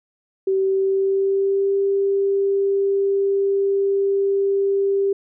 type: tone with pitch glide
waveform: sine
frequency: 384.3 to 394.9 Hz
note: G4 to G4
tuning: -34 to +13 cents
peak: -16 dBFS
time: 0.47-5.13 s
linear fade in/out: 5 ms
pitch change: +47 cents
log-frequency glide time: 0.58-1.75 s
effects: none